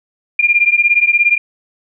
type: beating tone pair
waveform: sine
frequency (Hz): 2395 / 2412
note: D7 / D7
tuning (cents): +33 / +46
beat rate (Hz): 17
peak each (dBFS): -12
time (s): 0.39-1.38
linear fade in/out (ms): 5
effects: none